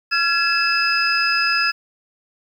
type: tone cluster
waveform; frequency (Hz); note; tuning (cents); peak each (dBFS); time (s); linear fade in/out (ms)
sine; 1367 / 1689 / 2624 / 5030; F6 / G#6 / E7 / D#8; -37 / +29 / -9 / +18; -21; 0.11-1.72; 20
effects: tanh soft clip ceiling -6 dBFS + 8-bit